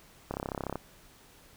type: click train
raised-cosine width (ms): 1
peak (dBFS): -19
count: 16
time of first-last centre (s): 0.31-0.756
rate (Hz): 33.6
effects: pink hiss -57 dBFS RMS until 1.56 s